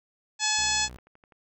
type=harmonic tone; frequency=856 Hz; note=A5; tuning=48 cents flat; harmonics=1 / 2 / 3 / 4 / 5 / 6 / 7 / 8 / 9; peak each=-32 / -32 / -32 / -32 / -32 / -32 / -32 / -32 / -32 dBFS; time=0.39-0.89 s; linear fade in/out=50 ms
type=tone; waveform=sawtooth; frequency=61.74 Hz; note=B1; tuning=in tune; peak=-38 dBFS; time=0.58-0.97 s; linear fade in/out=0 ms
type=click train; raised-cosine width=0.5 ms; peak=-40 dBFS; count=9; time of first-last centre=0.65-1.322 s; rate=11.9 Hz
effects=none